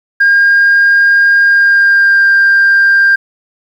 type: tone with pitch glide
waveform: sine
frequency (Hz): 1614 to 1591.8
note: G#6 to G6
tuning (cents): -50 to +26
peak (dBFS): -3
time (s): 0.2-3.16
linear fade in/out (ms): 10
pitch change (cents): -24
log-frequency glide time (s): 1.42-2.28
effects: tanh soft clip ceiling -2 dBFS + 7-bit